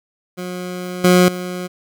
20% pulse tone with level steps, 180.4 Hz, F#3, 44 cents flat, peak -20 / -4 / -19 dBFS, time 0.37-1.68 s, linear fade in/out 20 ms, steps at 1.04 / 1.28 s, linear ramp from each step 5 ms, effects none

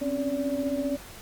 sine tone cluster, 263.5 / 278.7 / 575 Hz, C4 / C#4 / D5, +12 / +9 / -37 cents, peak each -30 dBFS, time 0.01-0.97 s, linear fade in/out 10 ms, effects pink hiss -45 dBFS RMS until 1.21 s + Opus 48 kbps

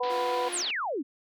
harmonic tone, 247.7 Hz, B3, 5 cents sharp, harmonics 2 / 3 / 4, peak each -29 / -33 / -30 dBFS, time 0-0.49 s, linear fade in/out 10 ms
white band-pass noise, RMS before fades -40 dBFS, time 0.03-0.71 s, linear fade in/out 5 ms, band 240 to 4400 Hz, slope 48 dB/octave
sawtooth tone, 352.5 Hz, F4, 16 cents sharp, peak -33 dBFS, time 0.09-0.63 s, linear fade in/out 20 ms
sine exponential sweep, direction down, 11000 to 247.3 Hz, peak -28 dBFS, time 0.52-1.03 s, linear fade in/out 20 ms
effects none

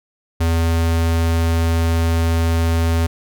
square tone, 82.8 Hz, E2, 8 cents sharp, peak -15 dBFS, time 0.4-3.07 s, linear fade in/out 10 ms, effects none

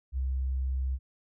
sine tone, 65.41 Hz, C2, in tune, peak -27 dBFS, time 0.12-0.99 s, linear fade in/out 50 ms, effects none

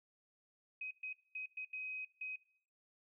sine tone bursts at uneven times, 2524 Hz, D#7, 24 cents sharp, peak -40 dBFS, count 6, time 0.81-0.91 / 1.03-1.13 / 1.35-1.46 / 1.57-1.65 / 1.73-2.05 / 2.21-2.36 s, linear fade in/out 5 ms, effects noise-tail reverb RT60 0.6 s tail -21 dB re dry

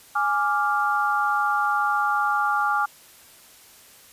sine chord, D diminished, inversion second, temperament equal, 830.6 / 1174.7 / 1396.9 Hz, Ab5 / D6 / F6, 0 / 0 / 0 cents, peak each -24 dBFS, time 0.15-2.86 s, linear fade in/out 10 ms, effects white hiss -50 dBFS RMS until 4.12 s + resampled to 32000 Hz

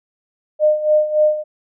sine tone with tremolo, 609 Hz, D#5, 37 cents flat, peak -9 dBFS, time 0.59-1.44 s, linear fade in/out 50 ms, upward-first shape sine, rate 3.5 Hz, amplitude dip 75%, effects none

